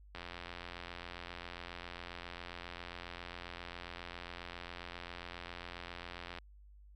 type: click train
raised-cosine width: 0.3 ms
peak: -28 dBFS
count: 546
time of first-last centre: 0.15-6.386 s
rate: 87.4 Hz
effects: added 50 Hz sine -55 dBFS peak until 6.95 s